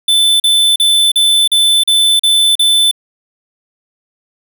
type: tone bursts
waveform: square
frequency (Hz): 3520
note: A7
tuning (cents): 0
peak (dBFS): -8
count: 8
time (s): 0.08-2.913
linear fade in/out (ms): 5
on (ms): 320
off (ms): 39
effects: none